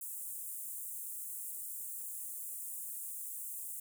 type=high-pass noise; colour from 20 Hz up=pink; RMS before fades=-43 dBFS; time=0.01-3.8 s; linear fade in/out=5 ms; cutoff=8000 Hz; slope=48 dB/octave; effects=none